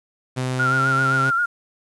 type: tone with pitch glide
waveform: sawtooth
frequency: 128.3 to 133.21 Hz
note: C3 to C3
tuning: -34 to +31 cents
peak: -18 dBFS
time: 0.36-1.31 s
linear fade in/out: 20 ms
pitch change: +65 cents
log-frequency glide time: 0.62-0.81 s
type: tone with vibrato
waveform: sine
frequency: 1396.9 Hz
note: F6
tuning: in tune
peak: -17 dBFS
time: 0.59-1.46 s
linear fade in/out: 10 ms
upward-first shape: sine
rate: 7.6 Hz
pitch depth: 56 cents each way
effects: resampled to 24000 Hz + 8-bit